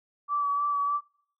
sine tone with vibrato, 1151 Hz, D6, 35 cents flat, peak -24 dBFS, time 0.28-1.01 s, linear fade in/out 50 ms, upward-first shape sine, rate 3.3 Hz, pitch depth 21 cents each way, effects noise-tail reverb RT60 0.6 s tail -25 dB re dry

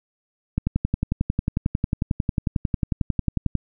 click train, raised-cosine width 5 ms, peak -8 dBFS, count 34, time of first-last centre 0.58-3.553 s, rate 11.1 Hz, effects none

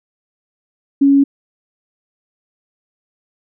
sine tone, 278.2 Hz, C#4, 6 cents sharp, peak -7 dBFS, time 1.01-1.24 s, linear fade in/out 10 ms, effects none

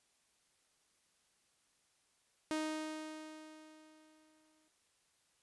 sawtooth tone with exponential decay, 311.1 Hz, D#4, in tune, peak -30 dBFS, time 2.51-4.68 s, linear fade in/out 0 ms, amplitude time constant 470 ms, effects white hiss -75 dBFS RMS until 5.42 s + resampled to 24000 Hz

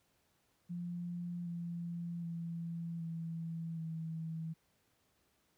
sine tone with pitch steps, 174.3 / 171.11 / 167.97 / 164.9 / 161.88 Hz, F3 / F3 / E3 / E3 / E3, -3 / -35 / +33 / +1 / -31 cents, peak -38 dBFS, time 0.69-4.54 s, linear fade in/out 20 ms, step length 770 ms, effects pink hiss -75 dBFS RMS until 5.57 s + high-pass 60 Hz 12 dB/octave

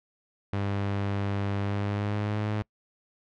sawtooth tone with pitch glide, 100 to 105.95 Hz, G2 to G#2, +35 to +35 cents, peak -23 dBFS, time 0.53-2.62 s, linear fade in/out 0 ms, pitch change +100 cents, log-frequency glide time 1.61-2.46 s, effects noise-tail reverb RT60 0.1 s tail -26 dB re dry + low-pass 3000 Hz 12 dB/octave

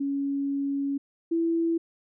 sine tone pair in turn, 278.9 / 332.3 Hz, C#4 / E4, +11 / +14 cents, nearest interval minor third, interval 303 cents, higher second, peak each -25 / -22 dBFS, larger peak second, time 0-0.98 / 1.31-1.78 s, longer first, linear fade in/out 10 ms, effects none

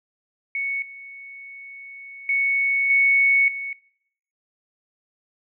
sine tone with level steps, 2217 Hz, C#7, in tune, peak -23 / -37 / -18 / -14 / -27 dBFS, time 0.55-3.73 s, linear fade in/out 2 ms, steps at 0.82 / 2.29 / 2.9 / 3.48 s, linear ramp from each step 2 ms, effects noise-tail reverb RT60 0.7 s tail -22 dB re dry

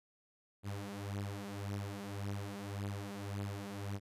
sawtooth beating tone pair, 99.4 / 101.2 Hz, G2 / G#2, +25 / -44 cents, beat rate 1.8 Hz, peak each -39 / -38 dBFS, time 0.63-4 s, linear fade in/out 50 ms, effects resampled to 32000 Hz

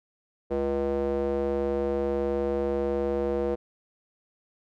square tone with band-pass filter, 69.3 Hz, C#2, in tune, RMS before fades -27 dBFS, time 0.5-3.56 s, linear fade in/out 20 ms, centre 460 Hz, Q 3.2, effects none

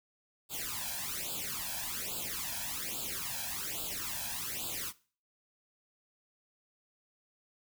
white noise with flanger, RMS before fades -38 dBFS, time 0.49-4.93 s, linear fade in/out 50 ms, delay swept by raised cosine 0.25 to 1.25 ms, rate 1.2 Hz, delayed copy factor +1, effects noise-tail reverb RT60 0.4 s tail -19 dB re dry

